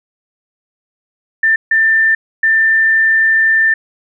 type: tone bursts at uneven times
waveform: sine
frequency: 1786 Hz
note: A6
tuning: 25 cents sharp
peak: -8 dBFS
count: 3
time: 1.43-1.56 / 1.71-2.15 / 2.43-3.74 s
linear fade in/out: 5 ms
effects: none